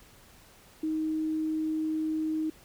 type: tone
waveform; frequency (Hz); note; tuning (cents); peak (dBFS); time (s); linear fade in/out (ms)
sine; 313.8; D#4; +15; -27; 0.83-2.5; 5
effects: pink hiss -56 dBFS RMS until 2.64 s